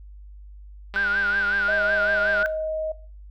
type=click train; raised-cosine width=0.3 ms; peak=-19 dBFS; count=300; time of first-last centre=0.94-2.428 s; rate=201 Hz
type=tone with vibrato; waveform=sine; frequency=1500 Hz; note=F#6; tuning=23 cents sharp; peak=-20 dBFS; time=0.96-2.46 s; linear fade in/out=0 ms; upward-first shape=sine; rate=5.4 Hz; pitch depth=110 cents each way
type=tone; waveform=sine; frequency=628 Hz; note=D#5; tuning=16 cents sharp; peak=-25 dBFS; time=1.68-2.92 s; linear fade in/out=5 ms
effects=noise-tail reverb RT60 0.4 s tail -17 dB re dry + added 50 Hz sine -40 dBFS peak until 3.3 s